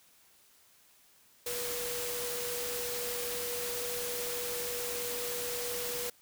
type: tone in noise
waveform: sine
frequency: 485.1 Hz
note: B4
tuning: 31 cents flat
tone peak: -38 dBFS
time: 1.46-6.1 s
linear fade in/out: 5 ms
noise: white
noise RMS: -37 dBFS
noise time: 1.46-6.1 s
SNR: -4 dB
effects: white hiss -63 dBFS RMS until 6.21 s